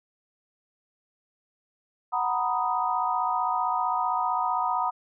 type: chord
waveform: sine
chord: B major seventh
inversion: second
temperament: equal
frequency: 740 / 932.3 / 987.8 / 1244.5 Hz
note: F#5 / A#5 / B5 / D#6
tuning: 0 / 0 / 0 / 0 cents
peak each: -29 dBFS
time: 2.12-4.91 s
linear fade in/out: 20 ms
effects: none